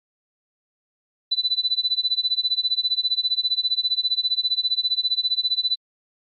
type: tone with tremolo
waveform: sine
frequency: 3991 Hz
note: B7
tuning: 17 cents sharp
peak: -16 dBFS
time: 1.31-5.76 s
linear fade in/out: 10 ms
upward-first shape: sine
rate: 15 Hz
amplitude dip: 95%
effects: Opus 48 kbps